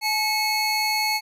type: tone cluster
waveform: square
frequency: 857 / 2194 / 4395 Hz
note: A5 / C#7 / C#8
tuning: -46 / -18 / -16 cents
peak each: -26 dBFS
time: 0.01-1.21 s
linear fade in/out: 50 ms
effects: resampled to 32000 Hz